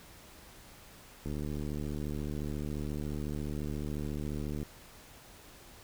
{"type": "click train", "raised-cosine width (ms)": 3, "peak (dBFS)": -25, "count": 251, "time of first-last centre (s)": [1.26, 4.629], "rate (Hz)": 74.2, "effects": ["pink hiss -54 dBFS RMS until 5.83 s"]}